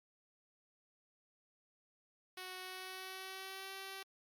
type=tone with pitch glide; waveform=5% pulse; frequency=370 to 386.4 Hz; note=F#4 to G4; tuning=0 to -25 cents; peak=-34 dBFS; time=2.37-4.03 s; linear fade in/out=5 ms; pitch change=+75 cents; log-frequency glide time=2.6-3.73 s; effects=Opus 48 kbps